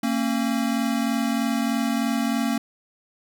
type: tone pair together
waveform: square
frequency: 228.6 / 271.8 Hz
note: A#3 / C#4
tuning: -34 / -34 cents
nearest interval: minor third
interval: 300 cents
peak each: -24 / -26 dBFS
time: 0.03-2.58 s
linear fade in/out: 5 ms
effects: none